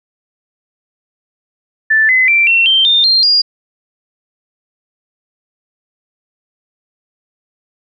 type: tone with pitch steps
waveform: sine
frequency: 1760 / 2033 / 2349 / 2714 / 3136 / 3623 / 4186 / 4836 Hz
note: A6 / B6 / D7 / E7 / G7 / A7 / C8 / D8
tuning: 0 / +50 / 0 / +50 / 0 / +50 / 0 / +50 cents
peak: -7 dBFS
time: 1.9-3.42 s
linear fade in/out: 10 ms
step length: 190 ms
effects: none